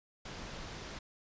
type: low-pass noise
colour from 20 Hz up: pink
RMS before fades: -45 dBFS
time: 0.25-0.99 s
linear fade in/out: 5 ms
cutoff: 6600 Hz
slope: 24 dB/octave
effects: resampled to 16000 Hz